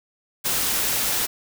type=noise; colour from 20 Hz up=white; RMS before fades=-23 dBFS; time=0.44-1.27 s; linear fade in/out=20 ms; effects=none